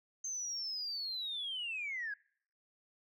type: linear sweep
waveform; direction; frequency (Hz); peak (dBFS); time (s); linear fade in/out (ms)
sine; down; 6340 to 1606; -36; 0.24-2.14; 5
effects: noise-tail reverb RT60 0.6 s tail -25 dB re dry + tanh soft clip ceiling -32 dBFS